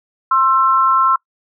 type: tone pair together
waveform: sine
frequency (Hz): 1057 / 1335.1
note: C6 / E6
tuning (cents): +17 / +22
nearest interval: major third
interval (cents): 405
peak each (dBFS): -13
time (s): 0.31-1.16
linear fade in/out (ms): 5
effects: noise-tail reverb RT60 0.1 s tail -24 dB re dry